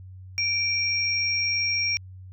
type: tone pair together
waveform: sine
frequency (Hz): 2349 / 5587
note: D7 / F8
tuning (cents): 0 / 0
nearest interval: octave + minor third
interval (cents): 1500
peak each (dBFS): -25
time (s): 0.38-1.97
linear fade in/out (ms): 0
effects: added 93 Hz sine -40 dBFS peak until 2.32 s